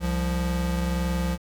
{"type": "tone pair together", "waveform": "square", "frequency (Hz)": [65.4, 174.61], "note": ["C2", "F3"], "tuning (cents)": [0, 0], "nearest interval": "octave + perfect fourth", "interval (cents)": 1700, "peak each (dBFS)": -27, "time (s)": [0, 1.38], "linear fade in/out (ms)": 50, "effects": []}